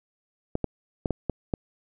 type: clicks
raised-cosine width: 2 ms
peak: -12 dBFS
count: 6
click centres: 0.554 / 0.643 / 1.058 / 1.107 / 1.297 / 1.538 s
effects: none